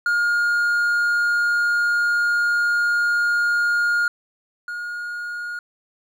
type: tone pair in turn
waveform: triangle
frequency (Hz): 1421 / 1431.7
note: F6 / F6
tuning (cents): +30 / +43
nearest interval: unison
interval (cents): 13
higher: second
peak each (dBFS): -15 / -25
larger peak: first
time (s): 0.06-4.08 / 4.68-5.59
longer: first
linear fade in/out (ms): 2
effects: none